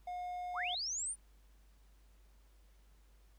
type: tone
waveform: triangle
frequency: 718 Hz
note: F5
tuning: 48 cents sharp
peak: -37 dBFS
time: 0.07-0.75 s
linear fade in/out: 5 ms
type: linear sweep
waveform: sine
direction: up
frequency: 659.3 to 9490 Hz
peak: -36 dBFS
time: 0.53-1.16 s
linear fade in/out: 50 ms
effects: added 50 Hz sine -61 dBFS peak until 3.38 s + pink hiss -73 dBFS RMS until 3.38 s